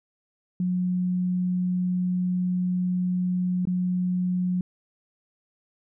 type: tone with dropouts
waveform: sine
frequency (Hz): 181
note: F#3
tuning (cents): -38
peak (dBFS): -22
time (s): 0.6-4.61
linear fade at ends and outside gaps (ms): 2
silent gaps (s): 3.653-3.672
effects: none